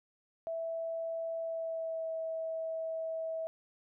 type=tone with pitch glide; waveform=sine; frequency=658 to 648.2 Hz; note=E5 to E5; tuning=-3 to -29 cents; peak=-34 dBFS; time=0.47-3.47 s; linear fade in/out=0 ms; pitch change=-26 cents; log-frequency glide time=1.4-2.1 s; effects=none